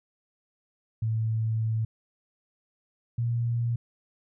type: tone pair in turn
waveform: sine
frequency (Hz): 111.3 / 117.92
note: A2 / A#2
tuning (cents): +20 / +20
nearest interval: minor second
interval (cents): 100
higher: second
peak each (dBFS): -24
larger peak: neither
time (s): 1.02-1.85 / 3.18-3.76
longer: first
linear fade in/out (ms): 5
effects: none